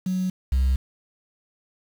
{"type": "tone pair in turn", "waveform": "sine", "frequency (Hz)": [185, 65.41], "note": ["F#3", "C2"], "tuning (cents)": [0, 0], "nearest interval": "octave + tritone", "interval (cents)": 1800, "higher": "first", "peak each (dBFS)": [-21, -15], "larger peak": "second", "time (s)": [[0.06, 0.3], [0.52, 0.76]], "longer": "neither", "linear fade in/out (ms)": 5, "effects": ["tanh soft clip ceiling -16 dBFS", "7-bit"]}